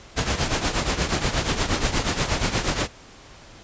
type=noise with tremolo; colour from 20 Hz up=pink; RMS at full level=-20 dBFS; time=0.16-2.88 s; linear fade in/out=20 ms; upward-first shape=triangle; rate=8.4 Hz; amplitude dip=75%; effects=pink hiss -46 dBFS RMS until 3.63 s + resampled to 16000 Hz